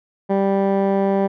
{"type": "tone with low-pass filter", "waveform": "15% pulse", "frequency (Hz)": 196, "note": "G3", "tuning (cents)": 0, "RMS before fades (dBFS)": -18, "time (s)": [0.29, 1.28], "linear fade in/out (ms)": 20, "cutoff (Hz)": 950, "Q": 0.83, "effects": []}